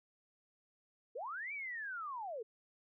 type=linear two-way sweep; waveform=sine; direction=up then down; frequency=415.3 to 2349 to 415.3 Hz; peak=-40 dBFS; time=1.15-2.43 s; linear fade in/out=10 ms; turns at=1.53 s; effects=none